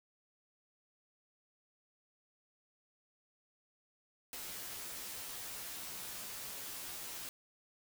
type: noise with comb filter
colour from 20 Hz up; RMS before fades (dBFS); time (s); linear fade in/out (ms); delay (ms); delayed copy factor
white; -45; 4.33-7.29; 0; 13; -0.9
effects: none